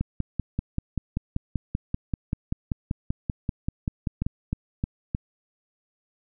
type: two click trains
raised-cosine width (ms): 5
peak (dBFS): -13 / -13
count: 4 / 23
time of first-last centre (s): 4.22-5.149 / 0.01-4.265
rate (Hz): 3.23 / 5.17
effects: none